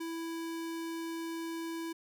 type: tone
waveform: square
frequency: 330.3 Hz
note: E4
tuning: 4 cents sharp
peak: -37 dBFS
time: 0-1.93 s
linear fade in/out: 10 ms
effects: none